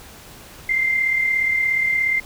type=tone pair together; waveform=sine; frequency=2056 / 2093 Hz; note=C7 / C7; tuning=-31 / 0 cents; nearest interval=unison; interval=31 cents; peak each=-27 / -17 dBFS; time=0.69-2.2 s; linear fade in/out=5 ms; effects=pink hiss -42 dBFS RMS until 2.25 s

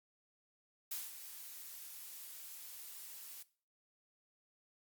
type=noise with ADSR envelope; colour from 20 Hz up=blue; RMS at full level=-40 dBFS; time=0.91-3.43 s; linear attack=7 ms; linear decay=180 ms; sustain=-10 dB; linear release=8 ms; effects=noise-tail reverb RT60 0.4 s tail -18 dB re dry + Opus 48 kbps

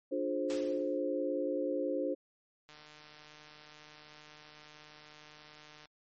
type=chord; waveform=sine; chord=D half-diminished seventh; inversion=none; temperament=just; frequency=293.7 / 352.4 / 422.9 / 528.6 Hz; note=D4 / F4 / Ab4 / C5; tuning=0 / +16 / +31 / +18 cents; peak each=-36 / -38 / -40 / -34 dBFS; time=0.11-2.15 s; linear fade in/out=20 ms
type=noise with exponential decay; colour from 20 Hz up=white; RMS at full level=-39 dBFS; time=0.5-1.01 s; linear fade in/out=0 ms; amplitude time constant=110 ms
type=click train; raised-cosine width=0.2 ms; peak=-36 dBFS; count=479; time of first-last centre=2.69-5.856 s; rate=151 Hz
effects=low-pass 6000 Hz 12 dB/octave + MP3 32 kbps

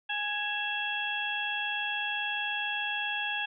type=harmonic tone with a mistuned harmonic; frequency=830.6 Hz; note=G#5; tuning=in tune; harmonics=1 / 2 / 3 / 4; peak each=-37 / -34 / -34 / -36 dBFS; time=0.09-3.46 s; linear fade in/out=10 ms; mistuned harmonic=3; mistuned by=+130 cents; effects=none

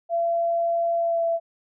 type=tone with pitch glide; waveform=sine; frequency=678 to 669.4 Hz; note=E5 to E5; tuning=+49 to +26 cents; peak=-20 dBFS; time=0.09-1.4 s; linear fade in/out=50 ms; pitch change=-23 cents; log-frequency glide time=0.97-1.24 s; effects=none

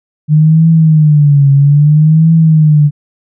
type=tone with vibrato; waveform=sine; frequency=150.7 Hz; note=D3; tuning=45 cents sharp; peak=-3 dBFS; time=0.28-2.91 s; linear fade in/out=50 ms; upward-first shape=triangle; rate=0.61 Hz; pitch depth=150 cents each way; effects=none

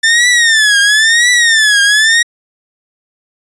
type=tone with vibrato; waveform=sawtooth; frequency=1783 Hz; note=A6; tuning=22 cents sharp; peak=-3 dBFS; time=0.03-2.23 s; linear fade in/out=10 ms; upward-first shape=triangle; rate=0.98 Hz; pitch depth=180 cents each way; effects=resampled to 22050 Hz

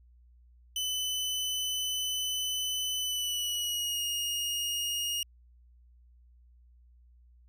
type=tone with pitch glide; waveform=sawtooth; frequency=3015 to 2861 Hz; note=F#7 to F7; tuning=+32 to +41 cents; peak=-27 dBFS; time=0.76-5.23 s; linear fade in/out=2 ms; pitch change=-91 cents; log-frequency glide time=2.98-4.03 s; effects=added 60 Hz sine -56 dBFS peak until 7.48 s

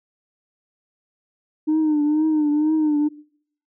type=tone with vibrato; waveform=sine; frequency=304.5 Hz; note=D#4; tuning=37 cents flat; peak=-14 dBFS; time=1.67-3.09 s; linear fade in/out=20 ms; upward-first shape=triangle; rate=2.1 Hz; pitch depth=71 cents each way; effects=noise-tail reverb RT60 0.6 s tail -22 dB re dry + tanh soft clip ceiling -14 dBFS

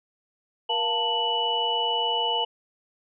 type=tone cluster; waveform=sine; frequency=472.2 / 698 / 889 / 2955 Hz; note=A#4 / F5 / A5 / F#7; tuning=+22 / -1 / +18 / -3 cents; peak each=-31 / -34 / -27 / -25 dBFS; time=0.69-2.45 s; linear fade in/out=10 ms; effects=none

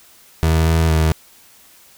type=tone with pitch steps; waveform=30% pulse; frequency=80.6 / 81.5 / 79.4 Hz; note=E2 / E2 / D#2; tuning=-38 / -19 / +36 cents; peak=-10 dBFS; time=0.43-1.12 s; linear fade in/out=0 ms; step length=230 ms; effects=white hiss -48 dBFS RMS until 1.97 s

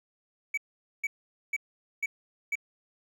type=tone bursts; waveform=triangle; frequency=2280 Hz; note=C#7; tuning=48 cents sharp; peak=-25 dBFS; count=5; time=0.54-2.555 s; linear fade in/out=5 ms; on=35 ms; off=460 ms; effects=none

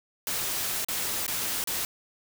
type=noise with dropouts; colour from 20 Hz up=white; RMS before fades=-30 dBFS; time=0.27-1.85 s; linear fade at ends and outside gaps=1 ms; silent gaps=0.847-0.885 / 1.265-1.279 / 1.64-1.673 s; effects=none

